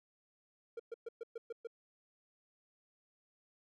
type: tone bursts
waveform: triangle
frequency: 462.9 Hz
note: A#4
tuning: 12 cents flat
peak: -38 dBFS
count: 7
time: 0.77-1.672 s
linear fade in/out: 5 ms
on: 26 ms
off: 120 ms
effects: none